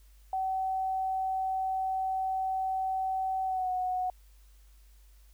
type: tone with pitch glide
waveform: sine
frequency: 760 to 736.2 Hz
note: F#5 to F#5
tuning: +46 to -9 cents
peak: -28 dBFS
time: 0.33-4.1 s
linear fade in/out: 2 ms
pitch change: -55 cents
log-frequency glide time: 3.45-3.7 s
effects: added 50 Hz sine -54 dBFS peak until 5.33 s + white hiss -67 dBFS RMS until 5.33 s